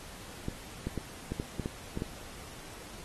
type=clicks; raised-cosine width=3 ms; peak=-20 dBFS; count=9; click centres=0.484 / 0.87 / 0.977 / 1.32 / 1.399 / 1.597 / 1.659 / 1.974 / 2.021 s; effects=pink hiss -48 dBFS RMS until 3.04 s + AAC 32 kbps